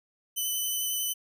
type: tone with vibrato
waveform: 5% pulse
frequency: 3015 Hz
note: F#7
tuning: 32 cents sharp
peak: -20 dBFS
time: 0.36-1.14 s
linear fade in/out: 20 ms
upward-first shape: sine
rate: 11 Hz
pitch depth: 17 cents each way
effects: none